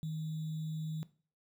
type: tone with sample-and-hold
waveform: sine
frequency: 157.3 Hz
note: D#3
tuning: 19 cents sharp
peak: -35 dBFS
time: 0.03-1.03 s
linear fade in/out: 0 ms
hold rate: 3675 Hz
effects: noise-tail reverb RT60 0.4 s tail -17 dB re dry